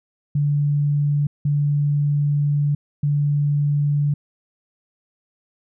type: tone bursts at uneven times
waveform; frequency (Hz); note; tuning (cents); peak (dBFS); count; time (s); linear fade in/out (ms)
sine; 145.3; D3; -18; -16; 3; 0.35-1.27 / 1.45-2.75 / 3.03-4.14; 5
effects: none